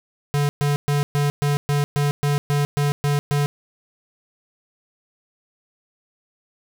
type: tone bursts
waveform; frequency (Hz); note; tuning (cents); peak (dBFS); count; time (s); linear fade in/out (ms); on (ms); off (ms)
square; 144.5; D3; -28; -18; 12; 0.34-3.46; 0; 150; 120
effects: none